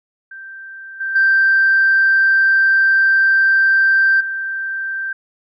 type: tone with level steps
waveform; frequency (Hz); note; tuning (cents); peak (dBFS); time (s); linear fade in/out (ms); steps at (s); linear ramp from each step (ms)
sine; 1568; G6; 0; -31 / -19 / -9 / -20; 0.31-5.13; 5; 1 / 1.15 / 4.2; 10
effects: tanh soft clip ceiling -5 dBFS